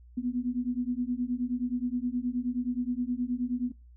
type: beating tone pair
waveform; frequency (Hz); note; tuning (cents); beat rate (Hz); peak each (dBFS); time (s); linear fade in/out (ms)
sine; 241.8 / 251.3; B3 / B3; -36 / +30; 9.5; -31; 0.17-3.72; 10
effects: noise-tail reverb RT60 0.3 s tail -24 dB re dry + added 60 Hz sine -50 dBFS peak until 3.96 s